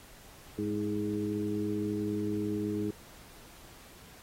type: harmonic tone with a mistuned harmonic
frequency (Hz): 103.83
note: G#2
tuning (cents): 0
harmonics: 1 / 2 / 3 / 4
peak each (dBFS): -39 / -35 / -33 / -36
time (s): 0.58-2.91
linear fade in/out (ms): 5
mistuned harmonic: 3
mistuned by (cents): +29
effects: pink hiss -54 dBFS RMS until 4.22 s + AAC 48 kbps